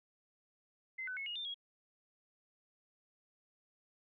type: tone with pitch steps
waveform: sine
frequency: 2064 / 1506 / 2189 / 2872 / 3588 / 3306 Hz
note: C7 / F#6 / C#7 / F7 / A7 / G#7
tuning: -24 / +30 / -22 / +48 / +33 / -9 cents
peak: -39 dBFS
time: 0.98-1.544 s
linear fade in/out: 10 ms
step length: 94 ms
effects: none